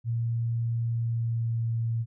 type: tone with pitch glide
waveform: sine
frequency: 116.3 to 114.9 Hz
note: A#2 to A#2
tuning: -4 to -25 cents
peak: -25 dBFS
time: 0.04-2.06 s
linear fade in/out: 50 ms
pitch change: -21 cents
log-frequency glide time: 0.88-1.7 s
effects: none